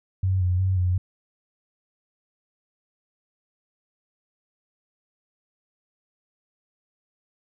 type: tone with vibrato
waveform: sine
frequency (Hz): 92.2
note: F#2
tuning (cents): -6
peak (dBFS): -19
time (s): 0.23-0.98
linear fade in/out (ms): 5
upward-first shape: square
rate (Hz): 2.8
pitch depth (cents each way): 39
effects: none